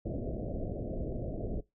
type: low-pass noise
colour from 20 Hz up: pink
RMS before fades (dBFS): -36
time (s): 0.05-1.61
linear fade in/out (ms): 10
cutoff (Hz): 680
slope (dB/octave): 96
effects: noise-tail reverb RT60 0.2 s tail -21 dB re dry